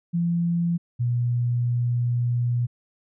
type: tone pair in turn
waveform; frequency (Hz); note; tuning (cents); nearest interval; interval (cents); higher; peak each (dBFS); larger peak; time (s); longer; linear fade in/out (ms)
sine; 171 / 120.92; F3 / B2; -36 / -36; tritone; 600; first; -20; neither; 0.13-0.78 / 0.99-2.67; second; 20
effects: none